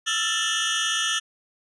30% pulse tone cluster, 1314 / 1371 / 1770 / 2943 / 3242 Hz, E6 / F6 / A6 / F#7 / G#7, -6 / -32 / +10 / -10 / -42 cents, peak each -30 / -31 / -25 / -24 / -25 dBFS, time 0.06-1.2 s, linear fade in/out 20 ms, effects resampled to 24000 Hz

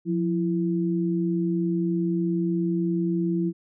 sine tone pair together, 176.7 / 333.6 Hz, F3 / E4, +21 / +21 cents, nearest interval major seventh, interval 1100 cents, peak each -24 / -25 dBFS, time 0.05-3.53 s, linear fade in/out 50 ms, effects none

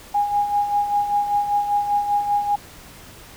sine tone with tremolo, 820 Hz, G#5, 22 cents flat, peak -15 dBFS, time 0.14-2.56 s, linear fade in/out 10 ms, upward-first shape sine, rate 5.1 Hz, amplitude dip 60%, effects pink hiss -43 dBFS RMS until 3.36 s

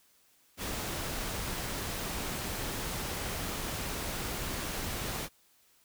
pink noise, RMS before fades -36 dBFS, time 0.57-5.29 s, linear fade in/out 50 ms, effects white hiss -66 dBFS RMS until 5.84 s

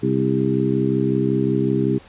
harmonic tone with a mistuned harmonic, 65.41 Hz, C2, in tune, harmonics 2 / 3 / 4 / 5 / 6, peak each -23 / -23 / -23 / -23 / -23 dBFS, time 0.02-1.99 s, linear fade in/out 20 ms, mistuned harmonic 6, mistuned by +31 cents, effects pink hiss -47 dBFS RMS until 2.08 s + resampled to 8000 Hz

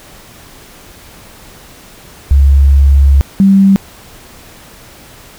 sine tone pair in turn, 69.3 / 194.99 Hz, C#2 / G3, 0 / -9 cents, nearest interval octave + tritone, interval 1791 cents, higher second, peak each -3 dBFS, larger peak neither, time 2.31-3.21 / 3.4-3.76 s, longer first, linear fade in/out 0 ms, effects pink hiss -37 dBFS RMS until 5.38 s

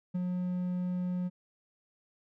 triangle tone with ADSR envelope, 180.2 Hz, F#3, 45 cents flat, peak -26 dBFS, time 0.14-1.3 s, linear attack 14 ms, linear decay 19 ms, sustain -2 dB, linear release 33 ms, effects none

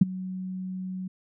sine tone with ADSR envelope, 186 Hz, F#3, 9 cents sharp, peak -10 dBFS, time 0.01-1.08 s, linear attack 7 ms, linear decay 20 ms, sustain -21 dB, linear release 8 ms, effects none

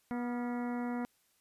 harmonic tone with a mistuned harmonic, 242.7 Hz, B3, 30 cents flat, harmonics 1 / 2 / 3 / 4 / 5 / 6 / 7 / 8 / 9, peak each -34 / -44 / -44 / -47 / -53 / -50 / -56 / -53 / -57 dBFS, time 0.11-1.05 s, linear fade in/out 0 ms, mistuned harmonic 6, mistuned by -61 cents, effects white hiss -72 dBFS RMS until 1.4 s + resampled to 32000 Hz

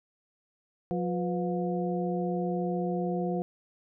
harmonic tone with a mistuned harmonic, 178.6 Hz, F3, 39 cents sharp, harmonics 1 / 2 / 3 / 4, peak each -30 / -33 / -35 / -36 dBFS, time 0.91-3.42 s, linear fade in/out 0 ms, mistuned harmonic 3, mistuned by -120 cents, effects none

